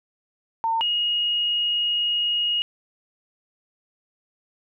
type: tone pair in turn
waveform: sine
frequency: 906 / 2876 Hz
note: A#5 / F#7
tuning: -50 / -50 cents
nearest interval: octave + minor sixth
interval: 2000 cents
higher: second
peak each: -20 dBFS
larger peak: neither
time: 0.64-0.81 / 0.81-2.62 s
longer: second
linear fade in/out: 0 ms
effects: none